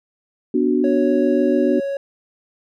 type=chord; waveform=sine; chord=B minor; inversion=none; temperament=equal; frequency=246.9 / 293.7 / 370 Hz; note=B3 / D4 / F#4; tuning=0 / 0 / 0 cents; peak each=-19 dBFS; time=0.54-1.8 s; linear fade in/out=5 ms
type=tone; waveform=triangle; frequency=554.4 Hz; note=C#5; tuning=in tune; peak=-19 dBFS; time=0.84-1.97 s; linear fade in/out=2 ms
effects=none